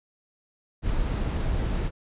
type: noise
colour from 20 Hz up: brown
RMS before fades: -26 dBFS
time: 0.82-1.91 s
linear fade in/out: 50 ms
effects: resampled to 8000 Hz